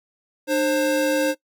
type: tone pair together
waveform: square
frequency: 301.3 / 531.3 Hz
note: D4 / C5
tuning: +44 / +26 cents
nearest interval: minor seventh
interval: 982 cents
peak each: -23 / -21 dBFS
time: 0.47-1.35 s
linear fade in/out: 50 ms
effects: noise-tail reverb RT60 0.1 s tail -21 dB re dry